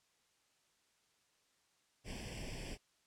pink noise with comb filter, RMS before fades -45 dBFS, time 2.04-2.78 s, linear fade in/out 50 ms, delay 0.38 ms, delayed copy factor +0.9, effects white hiss -75 dBFS RMS until 3.06 s + low-pass 8000 Hz 12 dB/octave

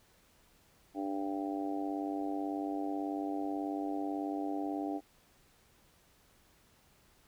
harmonic tone, 98.2 Hz, G2, 4 cents sharp, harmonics 3 / 4 / 5 / 6 / 7 / 8, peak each -35 / -44 / -48 / -49 / -42 / -42 dBFS, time 0.94-5.01 s, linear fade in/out 50 ms, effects pink hiss -66 dBFS RMS until 7.27 s

